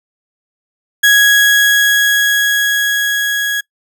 35% pulse tone with level ramp, 1661.2 Hz, G#6, in tune, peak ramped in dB -4 to -13 dBFS, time 1.03-3.61 s, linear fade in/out 10 ms, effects noise-tail reverb RT60 0.1 s tail -24 dB re dry

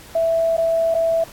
sine tone with dropouts, 659.3 Hz, E5, in tune, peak -15 dBFS, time 0.15-1.24 s, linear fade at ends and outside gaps 5 ms, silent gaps 0.568-0.579 / 0.943-0.949 s, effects pink hiss -42 dBFS RMS until 1.32 s + AAC 64 kbps

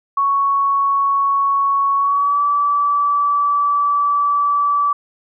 sine tone with pitch glide, 1111 to 1154.8 Hz, C#6 to D6, +4 to -30 cents, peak -13 dBFS, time 0.17-4.93 s, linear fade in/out 5 ms, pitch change +66 cents, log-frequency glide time 1.97-2.41 s, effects none

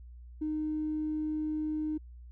triangle tone with tanh clipping, 307.6 Hz, D#4, 20 cents flat, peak -30 dBFS, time 0.41-1.98 s, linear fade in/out 10 ms, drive 4 dB, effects added 60 Hz sine -46 dBFS peak until 2.31 s

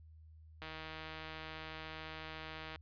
click train, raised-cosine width 0.3 ms, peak -30 dBFS, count 339, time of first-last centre 0.62-2.759 s, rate 158 Hz, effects added 79 Hz sine -55 dBFS peak until 2.81 s + resampled to 11025 Hz

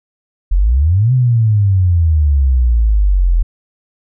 sine exponential two-way sweep, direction up then down, 40.84 to 130.3 to 40.84 Hz, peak -8 dBFS, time 0.51-3.43 s, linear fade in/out 10 ms, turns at 1.13 s, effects none

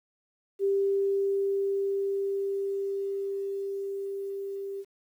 sine tone with level ramp, 394.6 Hz, G4, 11 cents sharp, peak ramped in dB -22 to -33 dBFS, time 0.59-4.85 s, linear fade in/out 50 ms, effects 10-bit

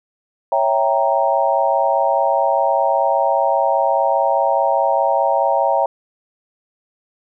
sine chord, C# diminished seventh, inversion none, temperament equal, 554.4 / 659.3 / 784 / 932.3 Hz, C#5 / E5 / G5 / Bb5, 0 / 0 / 0 / 0 cents, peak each -19 dBFS, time 0.52-5.86 s, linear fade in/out 2 ms, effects none

